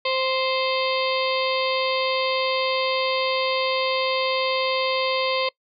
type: harmonic tone with a mistuned harmonic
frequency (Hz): 523.3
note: C5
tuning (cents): 0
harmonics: 1 / 2 / 4 / 5 / 6 / 7 / 8 / 9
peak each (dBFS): -24 / -27 / -30 / -31 / -32 / -32 / -33 / -34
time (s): 0.05-5.49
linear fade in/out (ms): 5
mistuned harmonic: 8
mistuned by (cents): +19
effects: noise-tail reverb RT60 0.1 s tail -23 dB re dry